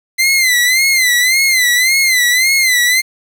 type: tone with vibrato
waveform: sawtooth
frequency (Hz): 2050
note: C7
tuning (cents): -36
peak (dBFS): -6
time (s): 0.18-3.02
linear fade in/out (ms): 20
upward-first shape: sine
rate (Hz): 1.8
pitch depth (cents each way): 100
effects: 7-bit